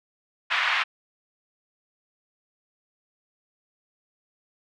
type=band-pass noise; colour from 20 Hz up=white; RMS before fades=-24 dBFS; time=0.5-0.84 s; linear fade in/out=20 ms; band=940 to 2800 Hz; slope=24 dB/octave; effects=none